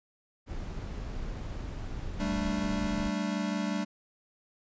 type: noise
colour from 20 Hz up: brown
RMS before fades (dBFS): -37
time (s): 0.46-3.12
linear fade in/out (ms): 50
type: chord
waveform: square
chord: G suspended second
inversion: none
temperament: equal with one note detuned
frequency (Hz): 194.53 / 220 / 293.7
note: G3 / A3 / D4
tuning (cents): -13 / 0 / 0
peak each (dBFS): -33 / -35 / -36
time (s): 2.19-3.85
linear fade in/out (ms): 20
effects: resampled to 16000 Hz